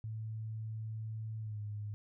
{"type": "tone with pitch glide", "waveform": "sine", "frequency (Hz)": [110, 104.49], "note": ["A2", "G#2"], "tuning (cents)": [0, 11], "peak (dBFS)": -38, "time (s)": [0.04, 1.94], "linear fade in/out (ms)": 0, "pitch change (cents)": -89, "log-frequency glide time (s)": [1.4, 1.6], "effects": []}